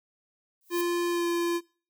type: noise with exponential growth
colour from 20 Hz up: violet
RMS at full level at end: -32 dBFS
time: 0.61-0.81 s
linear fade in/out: 2 ms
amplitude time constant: 42 ms
type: tone with pitch glide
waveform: square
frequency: 347.2 to 343.2 Hz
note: F4 to F4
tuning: -10 to -30 cents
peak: -26 dBFS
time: 0.7-1.61 s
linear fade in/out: 50 ms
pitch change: -20 cents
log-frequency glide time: 1.1-1.27 s
effects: noise-tail reverb RT60 0.4 s tail -22 dB re dry